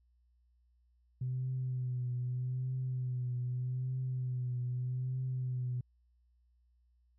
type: tone with vibrato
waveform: sine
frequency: 126.4 Hz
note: B2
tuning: 41 cents sharp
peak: -32 dBFS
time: 1.21-5.81 s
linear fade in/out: 5 ms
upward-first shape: triangle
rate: 0.81 Hz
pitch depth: 45 cents each way
effects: tanh soft clip ceiling -28 dBFS + added 60 Hz sine -67 dBFS peak until 7.18 s